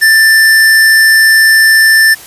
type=tone; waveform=square; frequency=1773 Hz; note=A6; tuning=13 cents sharp; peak=-4 dBFS; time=0.01-2.15 s; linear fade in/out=20 ms; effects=white hiss -32 dBFS RMS until 2.26 s + resampled to 32000 Hz